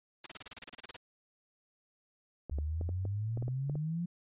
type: noise bursts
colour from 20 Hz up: white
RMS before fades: -41 dBFS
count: 14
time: 0.24-0.966 s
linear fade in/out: 5 ms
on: 24 ms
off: 30 ms
type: clicks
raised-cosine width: 2 ms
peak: -28 dBFS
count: 10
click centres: 2.497 / 2.586 / 2.812 / 2.891 / 3.053 / 3.374 / 3.425 / 3.481 / 3.697 / 3.755 s
type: exponential sweep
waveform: sine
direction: up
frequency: 69.3 to 177.3 Hz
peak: -32 dBFS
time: 2.51-4.06 s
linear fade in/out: 10 ms
effects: resampled to 8000 Hz